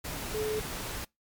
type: tone in noise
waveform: sine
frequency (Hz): 430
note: A4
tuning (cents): -40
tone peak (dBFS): -29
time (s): 0.34-0.6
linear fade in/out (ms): 10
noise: pink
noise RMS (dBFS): -37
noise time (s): 0.04-1.05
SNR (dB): +5
effects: noise-tail reverb RT60 0.2 s tail -26 dB re dry + MP3 96 kbps